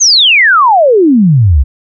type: exponential sweep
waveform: sine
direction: down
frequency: 6645 to 60.9 Hz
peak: -3 dBFS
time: 0-1.64 s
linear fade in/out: 20 ms
effects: none